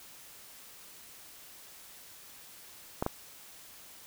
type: clicks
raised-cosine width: 1 ms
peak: -15 dBFS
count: 2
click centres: 3.025 / 3.064 s
effects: white hiss -52 dBFS RMS until 4.06 s